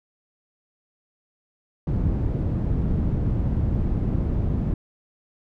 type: low-pass noise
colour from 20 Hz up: white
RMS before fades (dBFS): -23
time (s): 1.87-4.74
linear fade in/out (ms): 2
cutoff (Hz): 140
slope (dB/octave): 12
effects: none